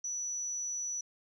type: tone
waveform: sine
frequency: 5920 Hz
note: F#8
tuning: in tune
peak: -33 dBFS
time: 0.04-1.01 s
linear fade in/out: 5 ms
effects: tanh soft clip ceiling -29 dBFS